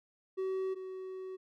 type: tone pair in turn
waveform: triangle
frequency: 379.2 / 375.9 Hz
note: F#4 / F#4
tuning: +43 / +27 cents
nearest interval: unison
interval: 16 cents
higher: first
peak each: -30 / -38 dBFS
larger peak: first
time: 0.37-0.75 / 0.75-1.37 s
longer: second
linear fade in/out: 20 ms
effects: none